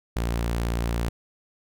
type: tone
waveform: sawtooth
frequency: 58 Hz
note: A#1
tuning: 8 cents flat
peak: -20 dBFS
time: 0.16-1.09 s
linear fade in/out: 5 ms
effects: none